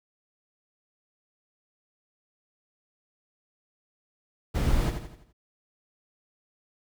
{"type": "noise with echo", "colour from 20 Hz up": "brown", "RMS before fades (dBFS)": -24, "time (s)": [4.54, 4.91], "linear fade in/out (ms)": 20, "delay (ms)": 84, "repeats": 5, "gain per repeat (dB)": -7, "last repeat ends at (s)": 5.33, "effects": []}